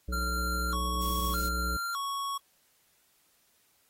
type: harmonic tone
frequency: 61.74 Hz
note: B1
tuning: in tune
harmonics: 1 / 3 / 5 / 7 / 9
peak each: -31 / -41 / -45 / -48 / -50 dBFS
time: 0.08-1.77 s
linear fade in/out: 5 ms
type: tone with vibrato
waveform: square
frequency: 1239 Hz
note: D#6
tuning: 8 cents flat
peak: -32 dBFS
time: 0.12-2.38 s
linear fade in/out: 10 ms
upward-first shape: square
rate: 0.82 Hz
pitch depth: 190 cents each way
type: noise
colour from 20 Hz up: violet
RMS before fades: -37 dBFS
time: 1.01-1.49 s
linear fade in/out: 10 ms
effects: white hiss -68 dBFS RMS until 3.89 s + AAC 48 kbps